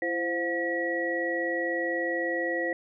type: tone cluster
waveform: sine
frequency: 337.2 / 521 / 715 / 1924 Hz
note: E4 / C5 / F5 / B6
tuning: +39 / -7 / +41 / -46 cents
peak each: -32 / -31 / -37 / -30 dBFS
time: 0.02-2.73 s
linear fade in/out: 2 ms
effects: none